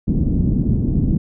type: low-pass noise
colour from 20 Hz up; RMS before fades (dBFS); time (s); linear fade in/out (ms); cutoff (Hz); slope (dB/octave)
white; -17; 0.07-1.18; 10; 240; 24
effects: none